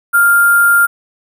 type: tone with sample-and-hold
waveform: sine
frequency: 1399 Hz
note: F6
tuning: 3 cents sharp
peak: -6 dBFS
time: 0.13-0.87 s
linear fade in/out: 20 ms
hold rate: 11025 Hz
effects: none